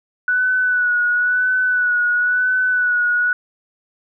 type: tone with vibrato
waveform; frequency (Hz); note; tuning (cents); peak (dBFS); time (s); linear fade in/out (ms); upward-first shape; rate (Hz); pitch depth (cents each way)
sine; 1480; F#6; 0; -14; 0.28-3.33; 2; sine; 0.98; 33
effects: none